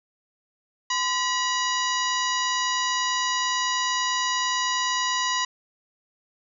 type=harmonic tone with a mistuned harmonic; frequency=969 Hz; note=B5; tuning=33 cents flat; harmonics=1 / 2 / 3 / 4 / 5 / 6 / 7; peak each=-26 / -29 / -31 / -32 / -33 / -34 / -34 dBFS; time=0.9-5.45 s; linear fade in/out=5 ms; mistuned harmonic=1; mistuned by=+89 cents; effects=none